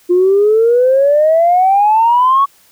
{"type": "exponential sweep", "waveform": "sine", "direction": "up", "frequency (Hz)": [349.2, 1126], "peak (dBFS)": -6, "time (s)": [0.09, 2.46], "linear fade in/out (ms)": 20, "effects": ["tanh soft clip ceiling -2 dBFS", "white hiss -49 dBFS RMS until 2.71 s"]}